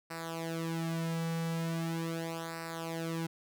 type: tone with flanger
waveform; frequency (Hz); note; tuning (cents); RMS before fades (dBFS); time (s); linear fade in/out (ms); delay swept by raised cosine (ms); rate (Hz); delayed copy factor
sawtooth; 164.81; E3; 0; -36; 0.1-3.27; 10; 0.3 to 2.9; 0.4; -0.8
effects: none